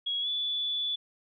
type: tone with pitch glide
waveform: sine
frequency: 3322 to 3455 Hz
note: G#7 to A7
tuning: 0 to -32 cents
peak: -28 dBFS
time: 0.06-0.96 s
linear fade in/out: 10 ms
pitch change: +68 cents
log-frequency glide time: 0.21-0.28 s
effects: none